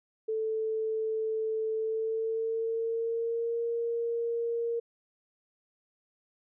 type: tone with pitch glide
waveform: sine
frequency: 440 to 466.2 Hz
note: A4 to A#4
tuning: 0 to 0 cents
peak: -28 dBFS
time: 0.28-4.8 s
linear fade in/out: 10 ms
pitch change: +100 cents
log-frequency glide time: 1.74-3.61 s
effects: none